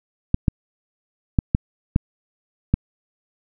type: clicks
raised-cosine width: 5 ms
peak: -3 dBFS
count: 6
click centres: 0.344 / 0.482 / 1.388 / 1.549 / 1.961 / 2.74 s
effects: none